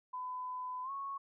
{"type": "tone with pitch glide", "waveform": "sine", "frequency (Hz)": [1006, 1103.4], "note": ["B5", "C#6"], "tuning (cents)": [32, -8], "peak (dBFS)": -38, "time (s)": [0.13, 1.18], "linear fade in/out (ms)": 10, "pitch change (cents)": 160, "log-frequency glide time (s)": [0.83, 0.91], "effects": []}